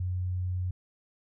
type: tone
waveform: sine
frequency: 91 Hz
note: F#2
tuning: 28 cents flat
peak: -28 dBFS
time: 0-0.71 s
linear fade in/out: 5 ms
effects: none